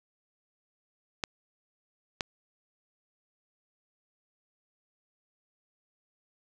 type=clicks; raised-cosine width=0.2 ms; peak=-12 dBFS; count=2; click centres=1.238 / 2.208 s; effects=none